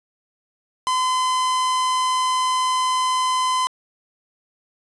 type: tone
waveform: 45% pulse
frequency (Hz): 1022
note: C6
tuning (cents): -41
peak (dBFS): -18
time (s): 0.87-3.67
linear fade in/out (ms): 0
effects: resampled to 24000 Hz + 8-bit